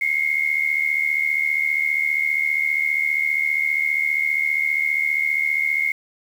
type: tone pair together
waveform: sine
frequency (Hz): 2113 / 2188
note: C7 / C#7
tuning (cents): +16 / -23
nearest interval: minor second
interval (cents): 61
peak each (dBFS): -21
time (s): 0.01-5.92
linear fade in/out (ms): 5
effects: 7-bit